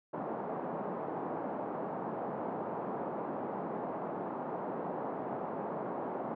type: band-pass noise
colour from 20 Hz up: white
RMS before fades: -38 dBFS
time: 0.13-6.35 s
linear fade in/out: 10 ms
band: 160 to 910 Hz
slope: 24 dB/octave
effects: none